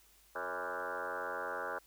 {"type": "tone with frequency modulation", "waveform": "sine", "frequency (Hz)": 998, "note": "B5", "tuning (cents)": 18, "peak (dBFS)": -36, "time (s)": [0.35, 1.79], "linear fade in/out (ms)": 10, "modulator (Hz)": 88.3, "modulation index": 6.5, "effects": ["added 50 Hz sine -70 dBFS peak until 1.86 s", "white hiss -65 dBFS RMS until 1.86 s"]}